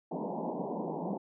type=band-pass noise; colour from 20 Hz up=pink; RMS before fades=-36 dBFS; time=0.11-1.18 s; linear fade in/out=10 ms; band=160 to 970 Hz; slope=96 dB/octave; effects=none